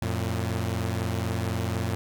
sawtooth tone pair together, 89.57 / 113.6 Hz, F2 / A#2, +44 / -44 cents, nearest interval major third, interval 412 cents, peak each -25 dBFS, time 0.02-1.95 s, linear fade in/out 0 ms, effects none

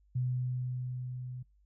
sine tone with level ramp, 125.9 Hz, B2, 34 cents sharp, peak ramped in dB -28 to -39 dBFS, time 0.15-1.43 s, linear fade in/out 10 ms, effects noise-tail reverb RT60 0.2 s tail -24 dB re dry + added 50 Hz sine -63 dBFS peak until 1.65 s

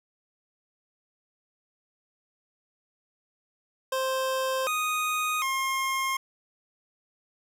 25% pulse tone with pitch steps, 525 / 1243 / 1068 Hz, C5 / D#6 / C6, +6 / -2 / +35 cents, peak -22 dBFS, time 3.92-6.17 s, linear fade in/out 5 ms, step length 750 ms, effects none

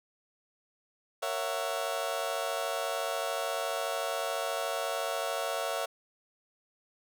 30% pulse chord, F# dominant seventh, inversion first, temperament just, 462.5 / 555 / 666 / 740 Hz, A#4 / C#5 / E5 / F#5, -14 / +2 / +18 / 0 cents, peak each -37 / -33 / -32 / -36 dBFS, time 1.22-5.86 s, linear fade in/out 10 ms, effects none

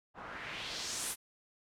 white noise with low-pass filter sweep, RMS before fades -41 dBFS, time 0.14-1.16 s, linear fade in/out 50 ms, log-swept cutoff 970 to 12000 Hz, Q 1.9, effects none

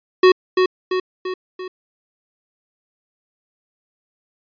square tone with echo, 370 Hz, F#4, in tune, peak -8 dBFS, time 0.23-0.32 s, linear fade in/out 5 ms, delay 340 ms, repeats 4, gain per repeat -5 dB, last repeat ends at 1.68 s, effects resampled to 11025 Hz

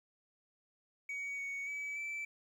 sine tone with pitch steps, 2252 / 2230 / 2288 / 2323 Hz, C#7 / C#7 / D7 / D7, +27 / +10 / -46 / -20 cents, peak -35 dBFS, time 1.09-2.25 s, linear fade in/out 5 ms, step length 290 ms, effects tanh soft clip ceiling -37 dBFS + 11-bit

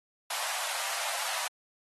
pink high-pass noise, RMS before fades -34 dBFS, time 0.3-1.48 s, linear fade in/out 5 ms, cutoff 620 Hz, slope 48 dB/octave, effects AAC 32 kbps

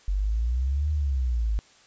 sine exponential two-way sweep, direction up then down, 46.49 to 76.8 to 51.4 Hz, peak -22 dBFS, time 0.08-1.59 s, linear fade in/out 0 ms, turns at 0.91 s, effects white hiss -56 dBFS RMS until 1.86 s + resampled to 16000 Hz

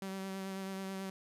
sawtooth tone with vibrato, 192.2 Hz, G3, 34 cents flat, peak -35 dBFS, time 0.02-1.1 s, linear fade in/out 2 ms, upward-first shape sine, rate 9.2 Hz, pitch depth 17 cents each way, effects resampled to 32000 Hz + 11-bit

